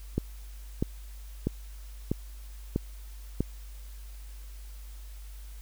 click train, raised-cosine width 3 ms, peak -13 dBFS, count 6, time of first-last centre 0.18-3.406 s, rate 1.55 Hz, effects added 50 Hz sine -41 dBFS peak until 5.61 s + white hiss -56 dBFS RMS until 5.61 s

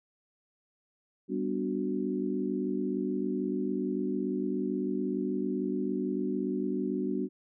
sine chord, G major seventh, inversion none, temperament equal, 196 / 246.9 / 293.7 / 370 Hz, G3 / B3 / D4 / F#4, 0 / 0 / 0 / 0 cents, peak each -34 dBFS, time 1.28-7.29 s, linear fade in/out 50 ms, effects none

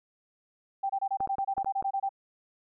sine tone bursts, 784 Hz, G5, in tune, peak -26 dBFS, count 14, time 0.83-2.092 s, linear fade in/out 10 ms, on 66 ms, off 26 ms
clicks, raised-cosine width 1 ms, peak -24 dBFS, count 6, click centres 1.205 / 1.274 / 1.384 / 1.58 / 1.646 / 1.825 s
effects none

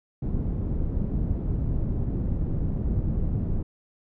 pink low-pass noise, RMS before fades -26 dBFS, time 0.22-3.63 s, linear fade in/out 5 ms, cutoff 210 Hz, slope 12 dB/octave, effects none

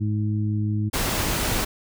harmonic tone, 105.8 Hz, G#2, 33 cents sharp, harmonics 1 / 2 / 3, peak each -22 / -28 / -32 dBFS, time 0-0.9 s, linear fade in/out 20 ms
pink noise, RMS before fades -24 dBFS, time 0.93-1.65 s, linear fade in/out 10 ms
effects none

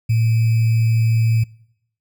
sine tone with sample-and-hold, 113.2 Hz, A2, 50 cents sharp, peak -13 dBFS, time 0.09-1.44 s, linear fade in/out 10 ms, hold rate 2450 Hz, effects noise-tail reverb RT60 0.8 s tail -25 dB re dry

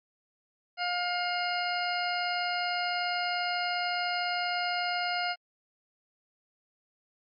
harmonic tone, 710 Hz, F5, 28 cents sharp, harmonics 1 / 2 / 3 / 4 / 6 / 7, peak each -31 / -34 / -36 / -37 / -39 / -39 dBFS, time 0.77-5.36 s, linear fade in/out 50 ms, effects MP3 32 kbps

